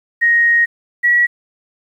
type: tone pair in turn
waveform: sine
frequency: 1873 / 1926.8 Hz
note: A#6 / B6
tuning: +8 / -43 cents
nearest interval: unison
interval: 49 cents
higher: second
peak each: -9 dBFS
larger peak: neither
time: 0.21-0.66 / 1.03-1.27 s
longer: first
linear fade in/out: 20 ms
effects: 8-bit